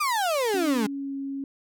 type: exponential sweep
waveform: 35% pulse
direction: down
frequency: 1244.5 to 200 Hz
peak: -21 dBFS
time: 0-0.87 s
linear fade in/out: 10 ms
type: tone with pitch glide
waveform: sine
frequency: 282.6 to 274.6 Hz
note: C#4 to C#4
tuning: +34 to -16 cents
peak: -29 dBFS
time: 0.54-1.44 s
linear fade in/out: 2 ms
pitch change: -50 cents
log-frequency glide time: 0.7-1.15 s
effects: none